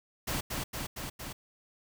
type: noise with echo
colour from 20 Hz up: pink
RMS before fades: -33 dBFS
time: 0.27-0.41 s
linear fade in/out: 10 ms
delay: 230 ms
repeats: 4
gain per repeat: -2 dB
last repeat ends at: 1.33 s
effects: none

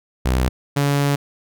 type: tone pair in turn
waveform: sawtooth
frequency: 63.5 / 142.06 Hz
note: B1 / C#3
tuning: +49 / +43 cents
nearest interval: octave + major second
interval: 1394 cents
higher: second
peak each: -12 dBFS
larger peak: neither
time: 0.25-0.49 / 0.76-1.16 s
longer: second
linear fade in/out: 10 ms
effects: none

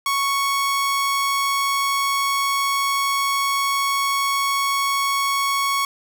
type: tone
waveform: sawtooth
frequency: 1108.7 Hz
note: C#6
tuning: in tune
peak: -15 dBFS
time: 0.06-5.85 s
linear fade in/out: 2 ms
effects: none

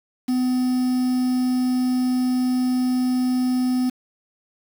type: tone with quantisation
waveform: triangle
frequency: 252.7 Hz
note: B3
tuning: 40 cents sharp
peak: -16 dBFS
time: 0.28-3.9 s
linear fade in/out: 10 ms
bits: 6
effects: none

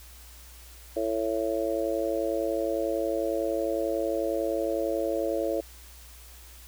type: harmonic tone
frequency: 111 Hz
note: A2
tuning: 16 cents sharp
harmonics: 3 / 4 / 5 / 6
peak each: -31 / -32 / -29 / -33 dBFS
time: 0.96-5.61 s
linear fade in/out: 10 ms
effects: added 60 Hz sine -48 dBFS peak until 6.67 s + white hiss -51 dBFS RMS until 6.67 s

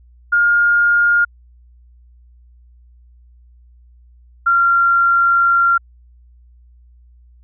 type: tone pair in turn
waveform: sine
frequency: 1416 / 1380.5 Hz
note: F6 / F6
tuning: +23 / -20 cents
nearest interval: unison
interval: 43 cents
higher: first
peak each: -10 dBFS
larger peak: neither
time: 0.32-1.25 / 4.46-5.78 s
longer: second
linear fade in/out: 10 ms
effects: added 60 Hz sine -44 dBFS peak until 7.43 s

